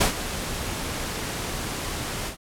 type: noise with ADSR envelope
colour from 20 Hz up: pink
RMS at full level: -18 dBFS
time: 0-2.37 s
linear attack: 11 ms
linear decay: 110 ms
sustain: -12 dB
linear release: 100 ms
effects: low-pass 12000 Hz 12 dB/octave